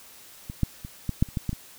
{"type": "clicks", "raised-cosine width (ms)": 5, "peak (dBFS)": [-22, -9, -24, -14, -7, -30, -14, -14, -19], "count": 9, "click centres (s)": [0.499, 0.633, 0.849, 1.093, 1.225, 1.288, 1.372, 1.493, 1.53], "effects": ["white hiss -49 dBFS RMS until 1.78 s"]}